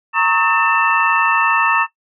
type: tone cluster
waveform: sine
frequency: 925 / 1103 / 1282 / 1794 / 2662 Hz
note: A#5 / C#6 / E6 / A6 / E7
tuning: -14 / -9 / -49 / +33 / +16 cents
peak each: -19 dBFS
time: 0.13-1.87 s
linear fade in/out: 50 ms
effects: noise-tail reverb RT60 0.1 s tail -17 dB re dry